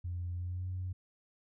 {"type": "tone with pitch glide", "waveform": "sine", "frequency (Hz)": [88, 91.74], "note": ["F2", "F#2"], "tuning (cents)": [14, -14], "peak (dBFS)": -34, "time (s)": [0.04, 0.93], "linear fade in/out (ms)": 10, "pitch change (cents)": 72, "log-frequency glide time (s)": [0.35, 0.67], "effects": ["tanh soft clip ceiling -30 dBFS"]}